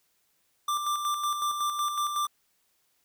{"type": "tone with tremolo", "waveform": "square", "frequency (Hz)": 1182, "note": "D6", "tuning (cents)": 11, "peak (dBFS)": -26, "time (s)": [0.68, 2.27], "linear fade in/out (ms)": 5, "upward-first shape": "square", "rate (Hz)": 5.4, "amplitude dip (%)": 45, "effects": ["white hiss -71 dBFS RMS until 3.04 s"]}